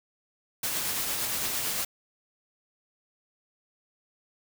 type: noise with tremolo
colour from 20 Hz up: white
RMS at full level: -29 dBFS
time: 0.63-1.85 s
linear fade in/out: 5 ms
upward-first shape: triangle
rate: 8.8 Hz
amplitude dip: 30%
effects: none